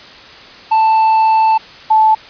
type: tone pair in turn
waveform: triangle / sine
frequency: 883 / 872.9 Hz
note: A5 / A5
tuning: +6 / -14 cents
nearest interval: unison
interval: 20 cents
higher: first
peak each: -6 dBFS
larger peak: neither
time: 0.71-1.58 / 1.9-2.15 s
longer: first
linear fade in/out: 10 ms
effects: white hiss -36 dBFS RMS until 2.29 s + resampled to 11025 Hz